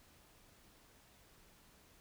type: silence
effects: pink hiss -65 dBFS RMS until 2 s

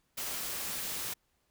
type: noise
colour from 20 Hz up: white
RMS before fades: -37 dBFS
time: 0.17-1.14 s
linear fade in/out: 10 ms
effects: pink hiss -75 dBFS RMS until 1.5 s

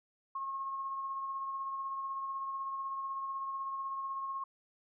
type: tone with tremolo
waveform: sine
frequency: 1083 Hz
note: C#6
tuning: 41 cents flat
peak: -34 dBFS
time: 0.35-4.44 s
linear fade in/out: 5 ms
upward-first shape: triangle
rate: 16 Hz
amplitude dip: 35%
effects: none

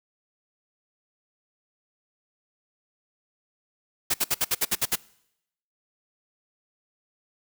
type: noise bursts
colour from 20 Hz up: white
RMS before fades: -23 dBFS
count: 9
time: 4.1-4.958 s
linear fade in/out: 10 ms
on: 42 ms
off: 60 ms
effects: noise-tail reverb RT60 0.8 s tail -23 dB re dry

